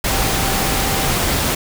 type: tone in noise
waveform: sine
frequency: 780 Hz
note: G5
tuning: 9 cents flat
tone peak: -27 dBFS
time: 0.1-1.11 s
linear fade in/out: 5 ms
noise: pink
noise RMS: -18 dBFS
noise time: 0.04-1.55 s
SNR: -12 dB
effects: none